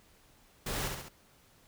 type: noise with echo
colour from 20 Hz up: pink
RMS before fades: -36 dBFS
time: 0.66-0.88 s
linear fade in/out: 5 ms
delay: 69 ms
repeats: 3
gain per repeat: -4 dB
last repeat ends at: 1.087 s
effects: pink hiss -63 dBFS RMS until 1.67 s